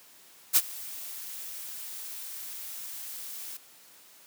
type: noise with ADSR envelope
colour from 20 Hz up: blue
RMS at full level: -18 dBFS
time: 0.53-3.57 s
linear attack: 33 ms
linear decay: 46 ms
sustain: -22 dB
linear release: 4 ms
effects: white hiss -55 dBFS RMS until 4.26 s + high-pass 150 Hz 12 dB/octave